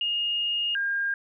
sine tone pair in turn, 2847 / 1610.9 Hz, F7 / G6, +33 / +47 cents, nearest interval minor seventh, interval 986 cents, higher first, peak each -24 dBFS, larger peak neither, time 0.01-0.75 / 0.75-1.14 s, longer first, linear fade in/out 2 ms, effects none

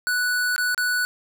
square tone with dropouts, 1480 Hz, F#6, in tune, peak -21 dBFS, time 0.07-1.05 s, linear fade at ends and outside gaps 0 ms, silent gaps 0.562-0.58 / 0.746-0.778 s, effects none

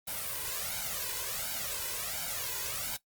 white noise with flanger, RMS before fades -36 dBFS, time 0.07-2.97 s, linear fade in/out 10 ms, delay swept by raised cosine 1.3 to 2.04 ms, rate 1.4 Hz, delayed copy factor +0.85, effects noise-tail reverb RT60 0.1 s tail -17 dB re dry + Opus 32 kbps

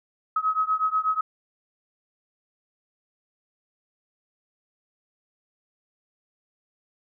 sine beating tone pair, 1272 / 1280.2 Hz, D#6 / D#6, +38 / +49 cents, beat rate 8.2 Hz, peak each -24 / -25 dBFS, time 0.36-1.21 s, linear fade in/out 5 ms, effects none

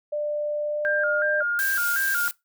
sine tone with pitch glide, 594 to 602.6 Hz, D5 to D5, +20 to +44 cents, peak -24 dBFS, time 0.12-1.43 s, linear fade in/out 10 ms, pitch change +24 cents, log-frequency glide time 0.61-1.25 s
sine tone with vibrato, 1502 Hz, F#6, 26 cents sharp, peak -22 dBFS, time 0.85-2.28 s, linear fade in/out 0 ms, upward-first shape square, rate 2.7 Hz, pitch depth 100 cents each way
blue noise, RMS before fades -30 dBFS, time 1.59-2.31 s, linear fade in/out 0 ms
effects noise-tail reverb RT60 0.2 s tail -22 dB re dry

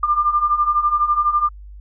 sine beating tone pair, 1189 / 1201 Hz, D6 / D6, +21 / +38 cents, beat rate 12 Hz, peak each -20 / -16 dBFS, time 0.03-1.49 s, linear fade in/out 5 ms, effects added 50 Hz sine -35 dBFS peak until 1.8 s

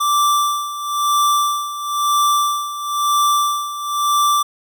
square tone with tremolo, 1172 Hz, D6, 4 cents flat, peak -13 dBFS, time 0-4.43 s, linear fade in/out 10 ms, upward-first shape sine, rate 1 Hz, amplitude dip 75%, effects none

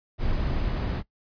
brown noise, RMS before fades -26 dBFS, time 0.18-1.03 s, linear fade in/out 50 ms, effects noise-tail reverb RT60 0.1 s tail -19 dB re dry + resampled to 11025 Hz

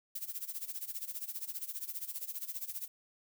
violet noise with tremolo, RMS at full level -38 dBFS, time 0.15-2.88 s, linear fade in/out 5 ms, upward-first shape sine, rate 15 Hz, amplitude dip 85%, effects none

